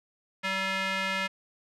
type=tone with band-pass filter; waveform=square; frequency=191.6 Hz; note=G3; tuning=39 cents flat; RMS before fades=-30 dBFS; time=0.43-1.28 s; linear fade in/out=20 ms; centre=2200 Hz; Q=1.6; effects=none